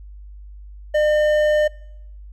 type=tone with hard clipping; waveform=sine; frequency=604 Hz; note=D5; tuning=48 cents sharp; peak=-16 dBFS; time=0.94-1.68 s; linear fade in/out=10 ms; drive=8 dB; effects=noise-tail reverb RT60 0.8 s tail -25 dB re dry + added 50 Hz sine -36 dBFS peak until 2.32 s